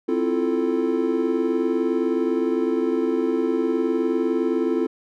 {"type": "chord", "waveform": "triangle", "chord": "F major seventh", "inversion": "second", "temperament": "equal", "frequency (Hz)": [261.6, 329.6, 349.2, 440], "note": ["C4", "E4", "F4", "A4"], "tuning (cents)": [0, 0, 0, 0], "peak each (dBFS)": -23, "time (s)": [0.08, 4.87], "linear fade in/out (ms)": 10, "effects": []}